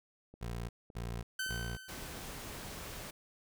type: click train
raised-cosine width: 2 ms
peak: -40 dBFS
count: 4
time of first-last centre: 0.34-2.025 s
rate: 1.78 Hz
type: tone bursts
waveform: 20% pulse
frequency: 58.27 Hz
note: A#1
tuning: in tune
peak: -33 dBFS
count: 3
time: 0.41-1.77 s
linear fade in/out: 10 ms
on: 280 ms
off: 260 ms
type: tone with exponential decay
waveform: sawtooth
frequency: 1531 Hz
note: G6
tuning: 41 cents flat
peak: -30 dBFS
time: 1.39-2.5 s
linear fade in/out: 5 ms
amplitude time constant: 240 ms
type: noise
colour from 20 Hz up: pink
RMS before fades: -45 dBFS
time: 1.88-3.11 s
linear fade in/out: 10 ms
effects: none